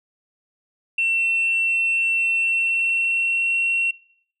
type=tone with pitch glide; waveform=sine; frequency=2701 to 2726 Hz; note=E7 to F7; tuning=+42 to -43 cents; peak=-17 dBFS; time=0.98-3.91 s; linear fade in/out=5 ms; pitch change=+15 cents; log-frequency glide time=2.4-3.58 s; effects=noise-tail reverb RT60 0.7 s tail -22 dB re dry + tanh soft clip ceiling -14 dBFS